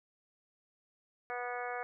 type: harmonic tone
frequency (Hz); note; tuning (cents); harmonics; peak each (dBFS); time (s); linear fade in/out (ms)
244.8; B3; -15; 2 / 3 / 4 / 5 / 6 / 7 / 8 / 9; -42 / -40 / -48 / -45 / -45 / -46 / -53 / -47; 1.3-1.83; 0
effects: none